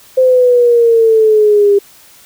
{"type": "exponential sweep", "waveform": "sine", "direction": "down", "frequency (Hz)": [520, 399.8], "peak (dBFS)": -5, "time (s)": [0.17, 1.79], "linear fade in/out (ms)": 10, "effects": ["white hiss -42 dBFS RMS until 2.25 s"]}